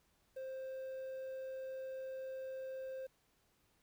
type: tone with quantisation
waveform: triangle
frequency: 526 Hz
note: C5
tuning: 9 cents sharp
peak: -40 dBFS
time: 0.36-3.07 s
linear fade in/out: 10 ms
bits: 11
effects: pink hiss -75 dBFS RMS until 3.82 s